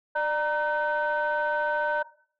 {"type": "tone cluster", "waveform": "sine", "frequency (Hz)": [596, 934, 1523], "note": ["D5", "A#5", "F#6"], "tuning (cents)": [25, 3, 50], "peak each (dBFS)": -27, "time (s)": [0.15, 2.03], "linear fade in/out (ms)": 10, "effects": ["noise-tail reverb RT60 0.5 s tail -17 dB re dry", "tanh soft clip ceiling -18 dBFS"]}